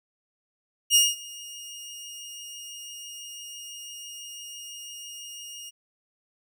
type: tone with ADSR envelope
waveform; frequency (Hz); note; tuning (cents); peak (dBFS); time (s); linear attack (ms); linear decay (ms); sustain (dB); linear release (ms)
20% pulse; 2849; F7; +34; -10; 0.9-5.71; 52; 200; -24; 26
effects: none